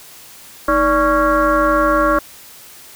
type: tone with frequency modulation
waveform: sine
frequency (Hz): 847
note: G#5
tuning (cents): +34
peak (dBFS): -11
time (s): 0.68-2.19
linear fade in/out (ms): 5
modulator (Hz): 267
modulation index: 2.3
effects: white hiss -40 dBFS RMS until 2.95 s